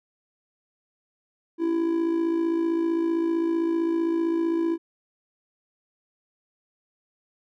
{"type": "tone with amplitude modulation", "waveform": "triangle", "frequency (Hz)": 332.8, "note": "E4", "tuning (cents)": 17, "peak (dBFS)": -17, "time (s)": [1.58, 4.78], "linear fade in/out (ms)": 50, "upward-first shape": "sine", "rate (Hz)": 55.5, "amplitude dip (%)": 55, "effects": []}